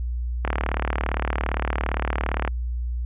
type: click train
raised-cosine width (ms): 0.5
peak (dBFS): -9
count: 77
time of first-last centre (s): 0.45-2.477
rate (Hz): 37.5
effects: added 60 Hz sine -24 dBFS peak until 3.05 s + resampled to 8000 Hz